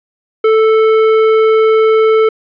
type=tone with hard clipping; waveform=triangle; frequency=440 Hz; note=A4; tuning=in tune; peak=-8 dBFS; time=0.44-2.29 s; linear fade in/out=5 ms; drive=14 dB; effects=resampled to 11025 Hz